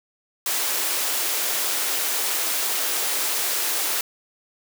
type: high-pass noise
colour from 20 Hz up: white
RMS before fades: -24 dBFS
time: 0.46-4.01 s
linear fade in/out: 2 ms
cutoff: 310 Hz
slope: 24 dB/octave
effects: none